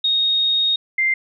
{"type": "tone pair in turn", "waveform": "sine", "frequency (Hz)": [3729, 2093], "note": ["A#7", "C7"], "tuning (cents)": [0, 0], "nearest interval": "minor seventh", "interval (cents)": 1000, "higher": "first", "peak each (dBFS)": -15, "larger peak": "neither", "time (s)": [[0.04, 0.76], [0.98, 1.14]], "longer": "first", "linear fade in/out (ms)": 5, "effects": []}